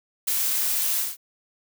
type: noise with ADSR envelope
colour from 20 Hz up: blue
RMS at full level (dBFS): -20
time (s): 0.27-1.17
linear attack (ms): 15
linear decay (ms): 3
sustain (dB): -4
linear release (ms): 180
effects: none